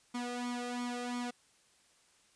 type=tone with flanger; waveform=sawtooth; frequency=244.1 Hz; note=B3; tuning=20 cents flat; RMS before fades=-38 dBFS; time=0.14-1.31 s; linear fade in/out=10 ms; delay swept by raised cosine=0.89 to 1.59 ms; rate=2.9 Hz; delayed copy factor=+0.8; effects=white hiss -67 dBFS RMS until 2.35 s + resampled to 22050 Hz